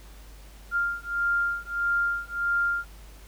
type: beating tone pair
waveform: sine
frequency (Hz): 1397 / 1398.6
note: F6 / F6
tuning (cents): 0 / +2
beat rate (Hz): 1.6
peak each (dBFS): -27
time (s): 0.71-2.85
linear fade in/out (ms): 50
effects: added 50 Hz sine -45 dBFS peak until 3.27 s + pink hiss -53 dBFS RMS until 3.27 s